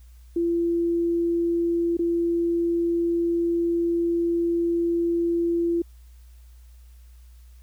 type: tone with dropouts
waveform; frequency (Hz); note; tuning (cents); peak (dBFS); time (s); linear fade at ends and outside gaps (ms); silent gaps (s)
sine; 340; F4; -46; -20; 0.36-5.82; 5; 1.97-1.991
effects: added 60 Hz sine -45 dBFS peak until 7.62 s + white hiss -63 dBFS RMS until 7.62 s